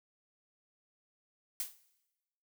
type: noise with exponential decay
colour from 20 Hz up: blue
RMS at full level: -33 dBFS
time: 1.6-1.78 s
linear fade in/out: 1 ms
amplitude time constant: 39 ms
effects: noise-tail reverb RT60 1.0 s tail -18 dB re dry